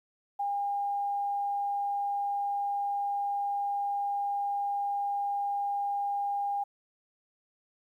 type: tone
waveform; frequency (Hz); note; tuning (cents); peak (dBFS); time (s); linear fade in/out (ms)
sine; 807; G#5; -50; -28; 0.39-6.64; 10
effects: 11-bit